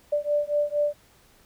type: beating tone pair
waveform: sine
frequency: 586 / 590.3 Hz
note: D5 / D5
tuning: -4 / +9 cents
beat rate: 4.3 Hz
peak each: -25 dBFS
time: 0.12-0.94 s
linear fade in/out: 10 ms
effects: pink hiss -58 dBFS RMS until 1.45 s